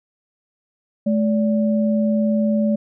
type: tone pair together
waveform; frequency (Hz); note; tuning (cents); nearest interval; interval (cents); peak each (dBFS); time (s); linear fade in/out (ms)
sine; 214.5 / 576.8; A3 / D5; -44 / -31; octave + perfect fourth; 1713; -16 / -23; 1.06-2.76; 10
effects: none